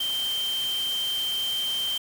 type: tone in noise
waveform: sine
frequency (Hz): 3136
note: G7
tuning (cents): 0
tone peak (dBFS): -25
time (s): 0-1.98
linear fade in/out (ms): 5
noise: white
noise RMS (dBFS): -37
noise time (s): 0-1.98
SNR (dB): +9
effects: none